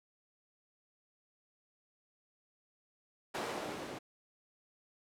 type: noise with low-pass filter sweep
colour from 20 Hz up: violet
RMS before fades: -41 dBFS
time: 3.34-3.99 s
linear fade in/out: 10 ms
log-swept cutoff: 520 to 300 Hz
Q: 0.87
effects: none